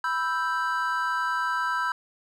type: chord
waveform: triangle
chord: E minor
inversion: second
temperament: equal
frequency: 987.8 / 1318.5 / 1568 Hz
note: B5 / E6 / G6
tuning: 0 / 0 / 0 cents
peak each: -27 dBFS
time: 0.04-1.92 s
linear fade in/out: 2 ms
effects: none